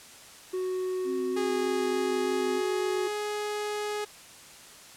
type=tone; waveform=triangle; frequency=370 Hz; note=F#4; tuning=in tune; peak=-26 dBFS; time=0.53-3.08 s; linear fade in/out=10 ms
type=tone with vibrato; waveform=sine; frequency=261.6 Hz; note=C4; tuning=in tune; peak=-33 dBFS; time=1.04-2.62 s; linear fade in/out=50 ms; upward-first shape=square; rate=3.3 Hz; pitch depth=17 cents each way
type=tone with pitch glide; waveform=sawtooth; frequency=412 to 418 Hz; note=G#4 to G#4; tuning=-14 to +11 cents; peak=-26 dBFS; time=1.36-4.05 s; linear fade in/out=10 ms; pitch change=+25 cents; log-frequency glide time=1.47-2.64 s
effects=white hiss -49 dBFS RMS until 4.96 s + low-pass 10000 Hz 12 dB/octave